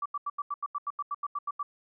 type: tone bursts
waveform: sine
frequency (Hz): 1157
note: D6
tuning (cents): -26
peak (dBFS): -29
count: 14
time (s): 0.02-1.63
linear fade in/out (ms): 5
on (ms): 37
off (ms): 84
effects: none